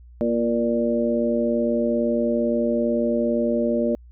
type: harmonic tone with a mistuned harmonic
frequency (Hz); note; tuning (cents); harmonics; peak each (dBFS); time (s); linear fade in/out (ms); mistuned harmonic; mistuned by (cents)
117.7; A#2; +17; 2 / 3 / 4 / 5; -22 / -27 / -26 / -24; 0.21-3.95; 0; 3; -30
effects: added 60 Hz sine -43 dBFS peak until 4.11 s